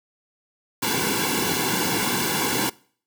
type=noise with comb filter; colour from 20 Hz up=pink; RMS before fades=-23 dBFS; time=0.82-2.7 s; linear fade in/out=10 ms; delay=1.6 ms; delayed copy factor=-0.9; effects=noise-tail reverb RT60 0.5 s tail -23 dB re dry + high-pass 150 Hz 12 dB/octave